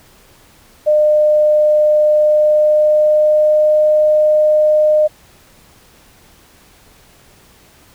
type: tone with pitch glide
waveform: sine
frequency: 605 to 610.3 Hz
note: D#5 to D#5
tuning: -49 to -34 cents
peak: -8 dBFS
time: 0.86-5.08 s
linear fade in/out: 20 ms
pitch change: +15 cents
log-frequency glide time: 2.14-3.8 s
effects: pink hiss -47 dBFS RMS until 7.94 s